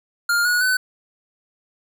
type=tone with pitch steps; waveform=square; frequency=1407 / 1456.6 / 1508 Hz; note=F6 / F#6 / F#6; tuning=+12 / -28 / +32 cents; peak=-17 dBFS; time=0.29-0.77 s; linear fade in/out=5 ms; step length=160 ms; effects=none